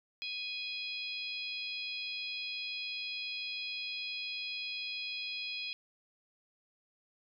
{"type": "harmonic tone with a mistuned harmonic", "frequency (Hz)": 830.6, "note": "G#5", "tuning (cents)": 0, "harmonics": [3, 4, 5, 6], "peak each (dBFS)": [-40, -42, -44, -46], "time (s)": [0.22, 5.73], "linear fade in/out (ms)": 0, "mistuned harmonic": 5, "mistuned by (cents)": -21, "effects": []}